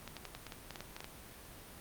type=clicks; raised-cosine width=0.2 ms; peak=-26 dBFS; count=12; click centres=0.077 / 0.167 / 0.253 / 0.35 / 0.467 / 0.522 / 0.707 / 0.758 / 0.806 / 0.965 / 1.005 / 1.044 s; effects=pink hiss -52 dBFS RMS until 1.8 s + Opus 32 kbps